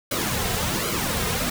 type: noise with flanger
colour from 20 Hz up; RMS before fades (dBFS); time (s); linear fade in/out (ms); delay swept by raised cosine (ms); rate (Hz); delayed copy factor
pink; -25; 0.11-1.5; 5; 1.1 to 3.5; 1.3; -0.7
effects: none